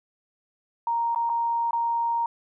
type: tone with dropouts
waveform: sine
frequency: 932.3 Hz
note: A#5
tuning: in tune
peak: -22 dBFS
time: 0.87-2.26 s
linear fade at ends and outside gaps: 2 ms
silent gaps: 1.148-1.159 / 1.294-1.298 / 1.709-1.731 s
effects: none